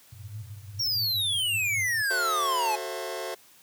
white band-pass noise, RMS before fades -41 dBFS, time 0.12-2.02 s, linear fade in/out 10 ms, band 100 to 110 Hz, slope 96 dB/octave
square exponential sweep, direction down, 5660 to 830.6 Hz, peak -25 dBFS, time 0.79-2.76 s, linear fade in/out 10 ms
sawtooth chord, F# half-diminished seventh, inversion none, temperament just, 370 / 444 / 532.8 / 666 Hz, F#4 / A4 / C5 / E5, 0 / +16 / +31 / +18 cents, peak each -34 / -34 / -33 / -33 dBFS, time 2.1-3.35 s, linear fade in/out 10 ms
effects white hiss -56 dBFS RMS until 3.62 s + high-pass 60 Hz 12 dB/octave

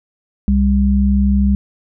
sine tone pair together, 66.64 / 199.7 Hz, C2 / G3, +32 / +32 cents, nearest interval octave + perfect fifth, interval 1900 cents, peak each -13 dBFS, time 0.48-1.55 s, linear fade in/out 0 ms, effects none

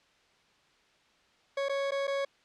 40% pulse tone with dropouts, 554 Hz, C#5, 1 cent flat, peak -28 dBFS, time 1.57-2.25 s, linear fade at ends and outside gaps 5 ms, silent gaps 1.686-1.694 / 1.909-1.918 / 2.071-2.077 s, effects white hiss -65 dBFS RMS until 2.44 s + low-pass 4000 Hz 12 dB/octave

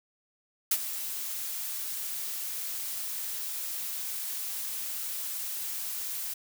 blue noise with ADSR envelope, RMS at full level -23 dBFS, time 0.71-6.34 s, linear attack 5 ms, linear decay 55 ms, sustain -12 dB, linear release 8 ms, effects none

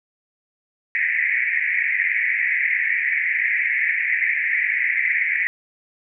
pink band-pass noise, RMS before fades -21 dBFS, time 0.95-5.47 s, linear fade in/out 0 ms, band 1800 to 2300 Hz, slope 96 dB/octave, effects none

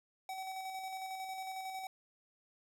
square tone with tremolo, 760 Hz, F#5, 46 cents sharp, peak -40 dBFS, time 0.29-1.87 s, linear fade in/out 2 ms, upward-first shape square, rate 11 Hz, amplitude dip 30%, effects none

